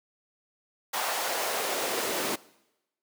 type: noise with high-pass filter sweep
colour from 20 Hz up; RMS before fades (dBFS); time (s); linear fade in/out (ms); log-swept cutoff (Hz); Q
pink; -30; 0.93-2.36; 10; 790 to 340; 1.7
effects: noise-tail reverb RT60 0.9 s tail -21 dB re dry